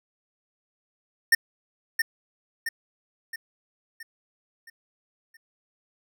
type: tone with echo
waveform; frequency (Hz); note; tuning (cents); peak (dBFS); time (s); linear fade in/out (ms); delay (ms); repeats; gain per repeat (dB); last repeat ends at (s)
square; 1820; A#6; -42; -15; 1.32-1.35; 5; 670; 6; -6; 5.37
effects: none